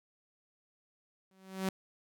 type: tone with exponential growth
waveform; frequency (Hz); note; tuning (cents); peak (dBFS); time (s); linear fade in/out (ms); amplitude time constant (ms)
sawtooth; 190; F#3; +46; -25; 1.31-1.69; 2; 82
effects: none